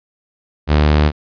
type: tone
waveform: sawtooth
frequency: 75.1 Hz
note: D2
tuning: 39 cents sharp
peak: -6 dBFS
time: 0.67-1.12 s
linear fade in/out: 50 ms
effects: resampled to 11025 Hz